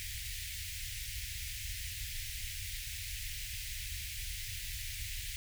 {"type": "band-stop noise", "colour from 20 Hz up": "pink", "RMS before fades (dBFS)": -41, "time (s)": [0, 5.36], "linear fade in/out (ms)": 0, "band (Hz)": [110, 1900], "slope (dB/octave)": 48, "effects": []}